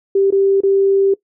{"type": "tone with dropouts", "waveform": "sine", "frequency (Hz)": 392, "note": "G4", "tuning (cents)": 0, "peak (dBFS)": -10, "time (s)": [0.15, 1.14], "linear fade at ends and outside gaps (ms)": 5, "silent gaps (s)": [[0.306, 0.323], [0.606, 0.634]], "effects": ["noise-tail reverb RT60 0.1 s tail -20 dB re dry"]}